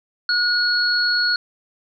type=tone pair together; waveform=sine; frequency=1449 / 4342 Hz; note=F#6 / C#8; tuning=-37 / -37 cents; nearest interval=octave + perfect fifth; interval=1900 cents; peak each=-19 dBFS; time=0.29-1.36 s; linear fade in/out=2 ms; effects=none